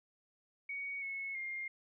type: tone with pitch steps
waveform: sine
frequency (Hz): 2240 / 2193 / 2119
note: C#7 / C#7 / C7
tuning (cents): +18 / -19 / +21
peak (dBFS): -38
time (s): 0.69-1.68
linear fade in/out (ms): 5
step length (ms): 330
effects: none